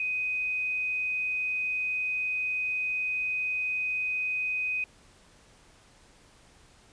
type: tone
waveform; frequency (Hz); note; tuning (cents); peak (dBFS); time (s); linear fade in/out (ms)
sine; 2504; D#7; +10; -27; 0-4.84; 2
effects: pink hiss -58 dBFS RMS until 6.92 s + resampled to 22050 Hz